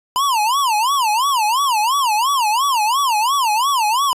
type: tone with vibrato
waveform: square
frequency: 977 Hz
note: B5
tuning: 19 cents flat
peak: -15 dBFS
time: 0.16-4.13 s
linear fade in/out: 0 ms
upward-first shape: sine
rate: 2.9 Hz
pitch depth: 270 cents each way
effects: resampled to 32000 Hz